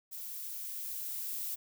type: noise with level ramp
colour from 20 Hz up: violet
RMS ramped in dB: -43 to -37 dBFS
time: 0.11-1.56 s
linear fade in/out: 20 ms
effects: none